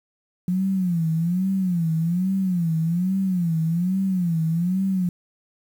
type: tone with vibrato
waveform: sine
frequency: 176.1 Hz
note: F3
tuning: 15 cents sharp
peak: -19 dBFS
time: 0.48-5.09 s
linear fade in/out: 2 ms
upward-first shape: sine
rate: 1.2 Hz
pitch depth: 160 cents each way
effects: 8-bit